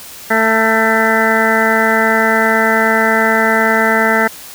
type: harmonic tone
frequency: 222.6 Hz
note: A3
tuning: 20 cents sharp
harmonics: 1 / 2 / 3 / 4 / 6 / 7 / 8 / 9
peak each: -18 / -18 / -18 / -18 / -18 / -18 / -18 / -18 dBFS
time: 0.3-4.28 s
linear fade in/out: 10 ms
effects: white hiss -33 dBFS RMS until 4.54 s